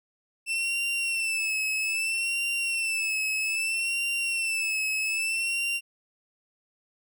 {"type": "tone with vibrato", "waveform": "40% pulse", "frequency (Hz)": 2668, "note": "E7", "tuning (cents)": 20, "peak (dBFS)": -25, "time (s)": [0.46, 5.81], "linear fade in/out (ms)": 50, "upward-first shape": "sine", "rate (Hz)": 0.62, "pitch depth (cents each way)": 63, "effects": []}